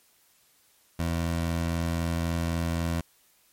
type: tone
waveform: 20% pulse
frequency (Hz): 83.8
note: E2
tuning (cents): +29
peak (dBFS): -21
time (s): 0.99-3.01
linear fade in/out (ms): 5
effects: white hiss -63 dBFS RMS until 3.52 s + MP3 64 kbps